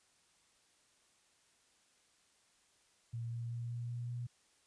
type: tone with pitch steps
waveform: sine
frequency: 116.54 / 117.42 / 118.3 / 119.2 / 120.09 / 121 Hz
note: A#2 / A#2 / A#2 / A#2 / B2 / B2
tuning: 0 / +13 / +26 / +39 / -48 / -35 cents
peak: -38 dBFS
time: 3.13-4.27 s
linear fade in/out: 10 ms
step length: 190 ms
effects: white hiss -71 dBFS RMS until 4.66 s + resampled to 22050 Hz